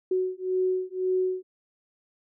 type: beating tone pair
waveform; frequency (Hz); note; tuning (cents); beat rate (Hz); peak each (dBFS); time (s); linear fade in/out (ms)
sine; 370 / 371.9; F#4 / F#4; 0 / +9; 1.9; -27; 0.11-1.43; 5
effects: none